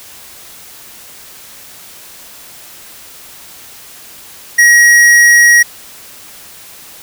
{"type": "tone with hard clipping", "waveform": "sine", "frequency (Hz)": 1900, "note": "A#6", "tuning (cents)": 33, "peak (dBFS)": -5, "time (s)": [4.58, 5.63], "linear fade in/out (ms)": 10, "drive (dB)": 13, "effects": ["white hiss -35 dBFS RMS until 7.02 s"]}